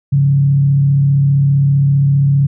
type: tone with frequency modulation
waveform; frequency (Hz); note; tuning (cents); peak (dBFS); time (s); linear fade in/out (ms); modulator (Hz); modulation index
sine; 139.6; C#3; +13; -8; 0.12-2.47; 10; 35.2; 0.33
effects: none